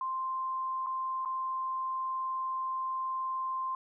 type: tone with dropouts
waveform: sine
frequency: 1046.5 Hz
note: C6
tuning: in tune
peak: -31 dBFS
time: 0.01-3.75 s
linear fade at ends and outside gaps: 2 ms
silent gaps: 0.863-0.868 / 1.25-1.257 s
effects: none